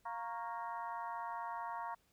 harmonic tone with a mistuned harmonic, 233.1 Hz, A#3, in tune, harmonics 3 / 4 / 5 / 6 / 7 / 8, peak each -47 / -42 / -46 / -53 / -58 / -56 dBFS, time 0.05-1.95 s, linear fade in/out 10 ms, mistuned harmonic 5, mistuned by -88 cents, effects pink hiss -74 dBFS RMS until 2.12 s

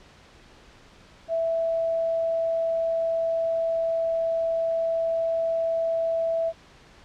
sine tone, 659.3 Hz, E5, in tune, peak -22 dBFS, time 1.28-6.53 s, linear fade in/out 50 ms, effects pink hiss -52 dBFS RMS until 7.04 s + low-pass 5000 Hz 12 dB/octave

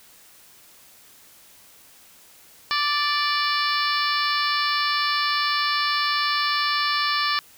harmonic tone with a mistuned harmonic, 586 Hz, D5, 4 cents flat, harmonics 2 / 3 / 4 / 5 / 6 / 7 / 8 / 9, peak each -24 / -27 / -30 / -32 / -32 / -31 / -30 / -31 dBFS, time 2.71-7.39 s, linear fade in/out 0 ms, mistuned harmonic 8, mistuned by -47 cents, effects white hiss -51 dBFS RMS until 7.57 s

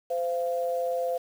sine tone pair together, 515 / 687.4 Hz, C5 / F5, -28 / -28 cents, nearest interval perfect fourth, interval 500 cents, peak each -27 / -30 dBFS, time 0.1-1.18 s, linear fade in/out 10 ms, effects 8-bit

